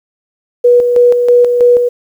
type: tone with tremolo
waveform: sine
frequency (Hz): 486.3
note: B4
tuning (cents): -27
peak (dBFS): -3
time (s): 0.64-1.89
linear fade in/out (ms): 10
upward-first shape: square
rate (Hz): 3.1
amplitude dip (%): 45
effects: 7-bit